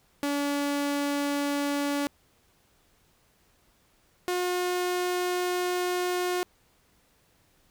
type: tone pair in turn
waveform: sawtooth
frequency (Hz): 285.8 / 359.4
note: D4 / F4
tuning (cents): -47 / +50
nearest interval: major third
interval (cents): 397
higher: second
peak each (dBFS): -22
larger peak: neither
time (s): 0.23-2.07 / 4.28-6.43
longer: second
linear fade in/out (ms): 0
effects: pink hiss -65 dBFS RMS until 7.7 s